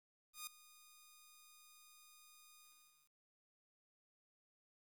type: tone with ADSR envelope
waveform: 5% pulse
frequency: 1229 Hz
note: D#6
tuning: 22 cents flat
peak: -32 dBFS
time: 0.33-3.16 s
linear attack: 140 ms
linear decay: 4 ms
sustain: -18 dB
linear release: 550 ms
effects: 11-bit